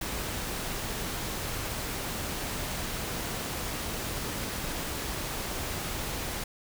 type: noise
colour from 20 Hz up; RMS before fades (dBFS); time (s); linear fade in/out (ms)
pink; -34; 0.01-6.44; 5
effects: none